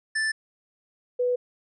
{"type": "tone pair in turn", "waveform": ["square", "sine"], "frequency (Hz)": [1760, 493.9], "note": ["A6", "B4"], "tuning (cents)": [0, 0], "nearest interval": "octave + minor seventh", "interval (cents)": 2200, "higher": "first", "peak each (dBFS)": [-24, -21], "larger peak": "second", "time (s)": [[0.15, 0.32], [1.19, 1.36]], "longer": "neither", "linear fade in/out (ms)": 10, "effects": ["resampled to 24000 Hz"]}